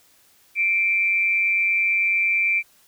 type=tone with amplitude modulation; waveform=sine; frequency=2349 Hz; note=D7; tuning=in tune; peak=-15 dBFS; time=0.55-2.63 s; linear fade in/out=50 ms; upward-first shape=sine; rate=191 Hz; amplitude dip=50%; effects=white hiss -57 dBFS RMS until 2.87 s